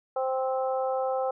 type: harmonic tone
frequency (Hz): 261.6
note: C4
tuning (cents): 0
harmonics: 2 / 3 / 4 / 5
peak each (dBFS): -27 / -30 / -40 / -38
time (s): 0.16-1.31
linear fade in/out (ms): 5
effects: none